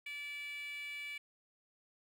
10% pulse tone with high-pass filter, 579 Hz, D5, 25 cents flat, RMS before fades -44 dBFS, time 0.06-1.18 s, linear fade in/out 5 ms, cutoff 2400 Hz, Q 9.4, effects none

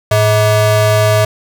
square ring-modulated tone, 265.7 Hz, C4, 27 cents sharp, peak -6 dBFS, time 0.11-1.25 s, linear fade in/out 5 ms, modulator 374 Hz, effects none

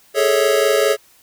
square chord, A major seventh, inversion third, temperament equal with one note detuned, 415.3 / 440 / 554.4 / 646.1 Hz, G#4 / A4 / C#5 / E5, 0 / 0 / 0 / -35 cents, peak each -19 / -20 / -18 / -23 dBFS, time 0.14-0.97 s, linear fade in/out 50 ms, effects white hiss -52 dBFS RMS until 1.22 s

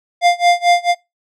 square tone with tremolo, 700 Hz, F5, 4 cents sharp, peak -8 dBFS, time 0.21-0.95 s, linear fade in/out 50 ms, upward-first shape sine, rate 4.5 Hz, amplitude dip 95%, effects noise-tail reverb RT60 0.2 s tail -21 dB re dry + low-pass 6000 Hz 12 dB/octave

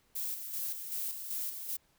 violet noise with tremolo, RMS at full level -36 dBFS, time 0.15-1.77 s, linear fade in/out 10 ms, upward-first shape square, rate 2.6 Hz, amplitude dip 50%, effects pink hiss -70 dBFS RMS until 1.98 s

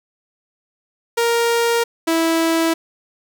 sawtooth tone pair in turn, 467.3 / 328 Hz, A#4 / E4, +4 / -9 cents, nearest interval tritone, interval 613 cents, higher first, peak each -11 dBFS, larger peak neither, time 1.17-1.84 / 2.07-2.74 s, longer neither, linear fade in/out 10 ms, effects none

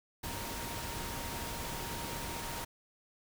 sine tone in noise, 932.3 Hz, A#5, in tune, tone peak -46 dBFS, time 0.23-2.65 s, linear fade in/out 10 ms, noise pink, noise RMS -40 dBFS, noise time 0.23-2.65 s, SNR -9 dB, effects none

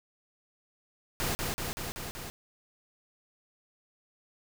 pink noise with echo, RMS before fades -31 dBFS, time 1.2-1.35 s, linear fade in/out 0 ms, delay 190 ms, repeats 5, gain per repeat -2 dB, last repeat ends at 2.3 s, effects none

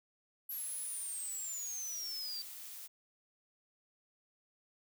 sine exponential sweep, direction down, 11840 to 4618 Hz, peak -39 dBFS, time 0.49-2.42 s, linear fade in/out 5 ms
blue noise, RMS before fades -48 dBFS, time 0.5-2.88 s, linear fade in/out 20 ms
effects none

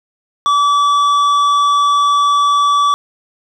sine tone with tanh clipping, 1151 Hz, D6, 35 cents flat, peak -11 dBFS, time 0.46-2.94 s, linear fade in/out 0 ms, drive 10 dB, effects none

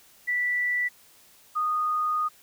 sine tone pair in turn, 1966 / 1235.1 Hz, B6 / D#6, -8 / -13 cents, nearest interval minor sixth, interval 805 cents, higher first, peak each -23 dBFS, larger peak neither, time 0.27-0.89 / 1.55-2.29 s, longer second, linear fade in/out 20 ms, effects white hiss -56 dBFS RMS until 2.42 s

